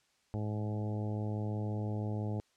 harmonic tone with a mistuned harmonic, 105.9 Hz, G#2, 34 cents sharp, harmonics 1 / 2 / 3 / 4 / 5 / 6 / 7 / 8, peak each -34 / -40 / -44 / -46 / -48 / -50 / -51 / -52 dBFS, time 0.34-2.4 s, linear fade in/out 0 ms, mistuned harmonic 1, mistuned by +18 cents, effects white hiss -72 dBFS RMS until 2.56 s + low-pass 7000 Hz 12 dB/octave

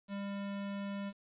square tone, 199.7 Hz, G3, 32 cents sharp, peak -38 dBFS, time 0.08-1.13 s, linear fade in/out 50 ms, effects resampled to 8000 Hz + 11-bit

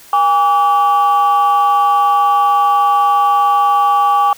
sine tone pair together, 812.5 / 1149 Hz, G#5 / D6, -38 / -38 cents, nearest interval tritone, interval 600 cents, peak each -10 dBFS, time 0.13-4.33 s, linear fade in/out 2 ms, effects tanh soft clip ceiling -5 dBFS + white hiss -41 dBFS RMS until 4.37 s

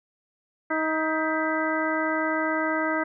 harmonic tone with a mistuned harmonic, 315.4 Hz, D#4, 24 cents sharp, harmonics 1 / 2 / 3 / 4 / 5 / 6, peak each -28 / -29 / -32 / -31 / -30 / -32 dBFS, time 0.7-3.04 s, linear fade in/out 10 ms, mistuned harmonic 6, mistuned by +87 cents, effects none

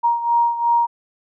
sine beating tone pair, 940 / 942.8 Hz, A#5 / A#5, +14 / +19 cents, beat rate 2.8 Hz, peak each -16 / -21 dBFS, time 0.03-0.87 s, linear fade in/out 20 ms, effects none

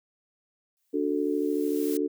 blue noise with exponential growth, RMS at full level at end -37 dBFS, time 0.77-1.97 s, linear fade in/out 0 ms, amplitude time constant 260 ms
sine chord, D major, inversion none, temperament just, 293.7 / 367.1 / 440.5 Hz, D4 / F#4 / A4, 0 / -14 / +2 cents, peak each -27 / -30 / -29 dBFS, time 0.93-2.08 s, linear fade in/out 20 ms
effects none

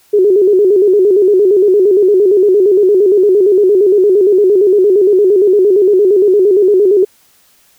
sine tone with vibrato, 392 Hz, G4, in tune, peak -5 dBFS, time 0.13-7.05 s, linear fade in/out 10 ms, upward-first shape square, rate 8.7 Hz, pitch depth 100 cents each way, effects white hiss -50 dBFS RMS until 7.78 s

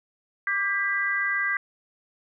sine chord, G major, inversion second, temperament equal with one note detuned, 1174.7 / 1602.8 / 1975.5 Hz, D6 / G6 / B6, 0 / +38 / 0 cents, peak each -32 / -26 / -26 dBFS, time 0.47-1.57 s, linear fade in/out 2 ms, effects none

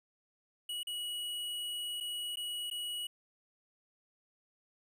square tone with dropouts, 2918 Hz, F#7, 25 cents flat, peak -37 dBFS, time 0.69-3.07 s, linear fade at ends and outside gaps 5 ms, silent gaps 0.832-0.87 / 2.003-2.007 / 2.358-2.37 / 2.701-2.711 s, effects 12-bit

